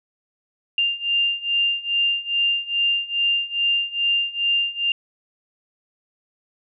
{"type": "beating tone pair", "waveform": "sine", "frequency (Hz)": [2794, 2796.4], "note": ["F7", "F7"], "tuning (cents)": [0, 2], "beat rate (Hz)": 2.4, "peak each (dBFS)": [-23, -21], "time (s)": [0.78, 4.92], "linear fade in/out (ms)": 2, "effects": []}